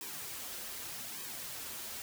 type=noise with flanger; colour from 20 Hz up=white; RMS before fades=-43 dBFS; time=0.01-2.02 s; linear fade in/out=0 ms; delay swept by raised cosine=1.4 to 6.9 ms; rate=0.83 Hz; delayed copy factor=-0.8; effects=none